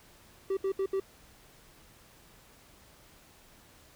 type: tone bursts at uneven times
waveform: triangle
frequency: 386.9 Hz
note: G4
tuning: 23 cents flat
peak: -25 dBFS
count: 4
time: 0.5-0.57 / 0.64-0.72 / 0.79-0.86 / 0.93-1 s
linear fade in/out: 5 ms
effects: pink hiss -58 dBFS RMS until 3.95 s